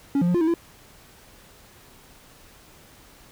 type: tone with pitch steps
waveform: triangle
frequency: 279.3 / 174.4 / 177.4 / 348.9 / 319.2 / 337.5 Hz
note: C#4 / F3 / F3 / F4 / D#4 / E4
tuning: +13 / -2 / +27 / -2 / +44 / +41 cents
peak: -16 dBFS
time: 0.15-0.54 s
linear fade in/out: 2 ms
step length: 65 ms
effects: pink hiss -51 dBFS RMS until 3.31 s